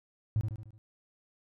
triangle tone with echo, 108.5 Hz, A2, 24 cents flat, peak -21 dBFS, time 0.36-0.41 s, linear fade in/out 0 ms, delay 74 ms, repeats 5, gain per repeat -6 dB, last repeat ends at 0.78 s, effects tanh soft clip ceiling -22 dBFS

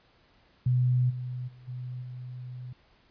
sine tone with level steps, 125.2 Hz, B2, 24 cents sharp, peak -21 / -32 / -48 / -34 / -37 dBFS, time 0.66-2.73 s, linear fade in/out 5 ms, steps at 1.09 / 1.47 / 1.67 / 2.01 s, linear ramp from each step 20 ms, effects pink hiss -63 dBFS RMS until 3.1 s + resampled to 11025 Hz

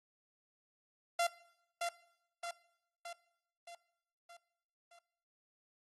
sawtooth tone with echo, 688 Hz, F5, 26 cents flat, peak -26 dBFS, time 1.19-1.27 s, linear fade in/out 5 ms, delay 620 ms, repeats 6, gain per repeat -5 dB, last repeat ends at 4.99 s, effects noise-tail reverb RT60 0.8 s tail -19 dB re dry + AAC 32 kbps

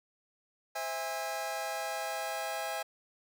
sawtooth chord, C augmented, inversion none, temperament just, 523.3 / 654.1 / 817.6 Hz, C5 / E5 / G#5, 0 / -14 / -27 cents, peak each -39 / -34 / -33 dBFS, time 0.75-2.83 s, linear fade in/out 10 ms, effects none

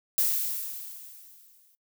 violet noise with exponential decay, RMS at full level -23 dBFS, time 0.18-1.75 s, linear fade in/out 0 ms, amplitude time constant 340 ms, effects noise-tail reverb RT60 0.1 s tail -22 dB re dry

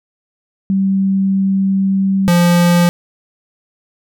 sine / square tone pair in turn, 193.5 / 174 Hz, G3 / F3, -22 / -6 cents, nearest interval major second, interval 184 cents, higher first, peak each -11 / -9 dBFS, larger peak second, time 0.7-2.28 / 2.28-2.89 s, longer first, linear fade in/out 0 ms, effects none

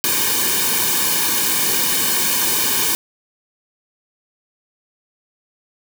white noise with comb filter, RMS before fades -18 dBFS, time 0.04-2.95 s, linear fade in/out 0 ms, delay 1.5 ms, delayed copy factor -0.95, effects none

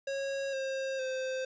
square tone with pitch steps, 548 / 534.2 / 520.8 Hz, C#5 / C5 / C5, -20 / +36 / -8 cents, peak -33 dBFS, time 0.07-1.45 s, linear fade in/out 5 ms, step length 460 ms, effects resampled to 16000 Hz + 10-bit

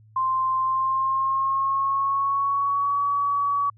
sine tone with pitch glide, 1046.5 to 1134.6 Hz, C6 to C#6, 0 to +40 cents, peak -20 dBFS, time 0.16-3.7 s, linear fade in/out 5 ms, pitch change +140 cents, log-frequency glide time 0.59-3.02 s, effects added 108 Hz sine -50 dBFS peak until 3.77 s

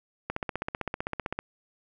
click train, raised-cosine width 0.5 ms, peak -15 dBFS, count 18, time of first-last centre 0.3-1.39 s, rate 15.6 Hz, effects none

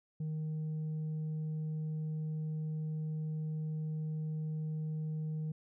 triangle tone with tanh clipping, 155.56 Hz, D#3, in tune, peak -35 dBFS, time 0.2-5.52 s, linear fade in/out 5 ms, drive 7 dB, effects none

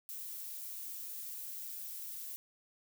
violet noise, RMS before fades -44 dBFS, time 0.09-2.36 s, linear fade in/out 0 ms, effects none

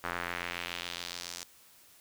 square tone with band-pass filter sweep, 43.55 Hz, F1, 4 cents flat, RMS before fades -39 dBFS, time 0.04-1.43 s, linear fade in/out 0 ms, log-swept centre 1400 to 6400 Hz, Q 1.6, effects white hiss -59 dBFS RMS until 2 s

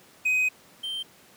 triangle tone pair in turn, 2512 / 3133 Hz, D#7 / G7, +16 / -2 cents, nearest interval major third, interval 382 cents, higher second, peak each -19 / -28 dBFS, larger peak first, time 0.25-0.49 / 0.83-1.03 s, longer first, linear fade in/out 10 ms, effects pink hiss -54 dBFS RMS until 1.36 s + high-pass 150 Hz 12 dB/octave

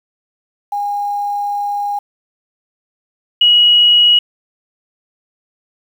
sine tone pair in turn, 816 / 2908 Hz, G#5 / F#7, -31 / -31 cents, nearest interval octave + minor seventh, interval 2200 cents, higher second, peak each -16 / -6 dBFS, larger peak second, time 0.72-1.99 / 3.41-4.19 s, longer first, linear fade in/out 5 ms, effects 7-bit

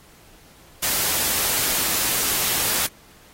white noise, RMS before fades -22 dBFS, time 0.82-2.87 s, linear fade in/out 10 ms, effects pink hiss -51 dBFS RMS until 3.33 s + AAC 48 kbps

